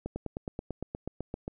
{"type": "slowing click train", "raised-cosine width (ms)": 2, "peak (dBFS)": -21, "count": 13, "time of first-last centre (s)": [0.06, 1.479], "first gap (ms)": 100, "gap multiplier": 1.03, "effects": []}